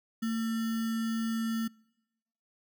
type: tone with sample-and-hold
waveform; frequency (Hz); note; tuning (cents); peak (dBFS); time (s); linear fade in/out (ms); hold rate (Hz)
sine; 226.1; A3; +47; -28; 0.22-1.68; 10; 1575
effects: noise-tail reverb RT60 1.0 s tail -26 dB re dry